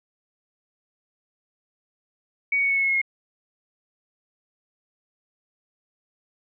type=tone with pitch steps; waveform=sine; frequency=2250 / 2236 / 2222 / 2208 / 2194 / 2180 / 2166 / 2152 Hz; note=C#7 / C#7 / C#7 / C#7 / C#7 / C#7 / C#7 / C7; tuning=+25 / +14 / +4 / -7 / -18 / -29 / -41 / +48 cents; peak=-19 dBFS; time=2.52-3.016 s; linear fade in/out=5 ms; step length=62 ms; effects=none